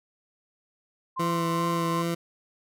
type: tone with tremolo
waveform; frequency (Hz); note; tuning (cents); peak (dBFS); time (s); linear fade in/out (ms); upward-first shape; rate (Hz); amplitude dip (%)
sine; 1046.5; C6; 0; -27; 1.16-2.03; 20; sine; 2.6; 25
type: tone with vibrato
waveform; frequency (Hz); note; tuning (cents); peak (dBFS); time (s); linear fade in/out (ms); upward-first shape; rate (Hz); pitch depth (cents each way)
20% pulse; 167.8; E3; +31; -21; 1.19-2.15; 10; sine; 2.5; 15
effects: none